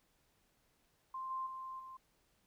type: tone with level steps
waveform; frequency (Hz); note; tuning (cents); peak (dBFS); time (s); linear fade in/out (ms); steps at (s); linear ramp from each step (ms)
sine; 1048; C6; +2; -40 / -37 / -43 / -48; 1.14-1.97; 5; 1.3 / 1.46 / 1.79; 10
effects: pink hiss -75 dBFS RMS until 2.46 s